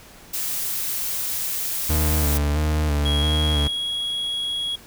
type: noise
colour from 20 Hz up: blue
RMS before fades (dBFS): -26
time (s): 0.33-2.38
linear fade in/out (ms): 10
type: tone with vibrato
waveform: 40% pulse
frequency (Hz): 74.8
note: D2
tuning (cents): +32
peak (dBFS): -18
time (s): 1.89-3.68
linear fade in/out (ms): 10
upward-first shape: square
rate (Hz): 1.5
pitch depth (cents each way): 38
type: tone with pitch glide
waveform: triangle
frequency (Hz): 3300 to 3321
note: G#7 to G#7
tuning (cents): -12 to -1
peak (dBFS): -22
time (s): 3.05-4.76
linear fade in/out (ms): 10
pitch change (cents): +11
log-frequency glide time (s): 3.16-4.06
effects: pink hiss -46 dBFS RMS until 4.86 s